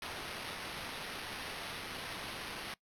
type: noise with sample-and-hold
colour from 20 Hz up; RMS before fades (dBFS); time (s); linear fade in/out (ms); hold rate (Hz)
blue; -43; 0.02-2.74; 2; 7350
effects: noise-tail reverb RT60 0.1 s tail -21 dB re dry + low-pass 12000 Hz 12 dB/octave